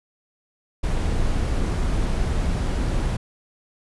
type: noise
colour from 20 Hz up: brown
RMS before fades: -22 dBFS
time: 0.83-3.17 s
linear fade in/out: 10 ms
effects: resampled to 24000 Hz